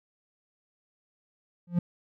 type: tone with exponential growth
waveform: triangle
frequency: 174.61 Hz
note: F3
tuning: in tune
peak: -16 dBFS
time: 1.67-1.79 s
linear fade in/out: 5 ms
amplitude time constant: 26 ms
effects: none